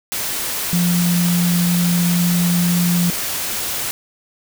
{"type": "tone in noise", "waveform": "sine", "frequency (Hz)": 174.61, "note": "F3", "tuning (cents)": 0, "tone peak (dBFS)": -14, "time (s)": [0.73, 3.1], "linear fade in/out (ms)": 0, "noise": "white", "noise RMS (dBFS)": -23, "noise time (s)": [0.12, 3.91], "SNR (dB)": 6, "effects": []}